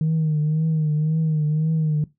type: tone with vibrato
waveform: sine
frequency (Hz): 155.56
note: D#3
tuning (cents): 0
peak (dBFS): -16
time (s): 0.01-2.04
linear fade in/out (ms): 2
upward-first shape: triangle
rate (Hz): 1.9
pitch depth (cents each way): 65
effects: noise-tail reverb RT60 0.2 s tail -20 dB re dry + tanh soft clip ceiling -15 dBFS